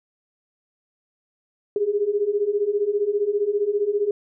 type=beating tone pair; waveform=sine; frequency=400.6 / 415.6 Hz; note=G4 / G#4; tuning=+38 / +1 cents; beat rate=15 Hz; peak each=-24 / -21 dBFS; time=1.76-4.11 s; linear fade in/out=2 ms; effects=none